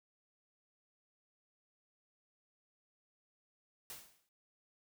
white noise with exponential decay, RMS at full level -45 dBFS, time 3.9-4.29 s, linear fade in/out 1 ms, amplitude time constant 84 ms, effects none

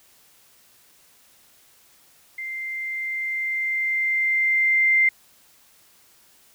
sine tone with level ramp, 2090 Hz, C7, 2 cents flat, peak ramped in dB -29 to -14 dBFS, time 2.38-5.09 s, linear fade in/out 5 ms, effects white hiss -56 dBFS RMS until 6.54 s

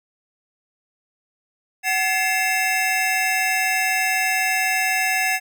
square tone cluster, 752 / 1712 / 2104 / 2676 Hz, F#5 / A6 / C7 / E7, +28 / -48 / +9 / +25 cents, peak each -25 dBFS, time 1.83-5.4 s, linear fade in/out 50 ms, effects none

